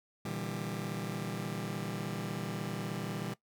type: chord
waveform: sawtooth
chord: E half-diminished seventh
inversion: second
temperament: just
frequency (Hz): 118.67 / 148.33 / 164.81 / 197.78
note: Bb2 / D3 / E3 / G3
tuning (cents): +31 / +18 / 0 / +16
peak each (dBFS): -38 / -38 / -37 / -36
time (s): 0.25-3.34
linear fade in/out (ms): 5
effects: noise-tail reverb RT60 0.1 s tail -18 dB re dry